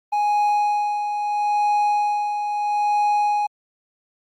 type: tone with tremolo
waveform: triangle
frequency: 830.6 Hz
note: G#5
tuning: in tune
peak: -14 dBFS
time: 0.12-3.47 s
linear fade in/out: 10 ms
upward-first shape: sine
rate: 0.76 Hz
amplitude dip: 50%
effects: Opus 32 kbps